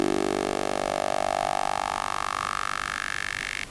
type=tone with high-pass filter sweep; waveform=10% pulse; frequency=49 Hz; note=G1; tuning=in tune; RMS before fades=-28 dBFS; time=0-3.64 s; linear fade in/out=0 ms; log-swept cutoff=350 to 2100 Hz; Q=3.5; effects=pink hiss -43 dBFS RMS until 3.7 s + resampled to 24000 Hz